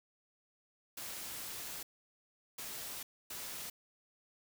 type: noise bursts at uneven times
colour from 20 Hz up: white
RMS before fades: -44 dBFS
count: 3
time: 0.97-1.83 / 2.58-3.03 / 3.3-3.7 s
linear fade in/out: 5 ms
effects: none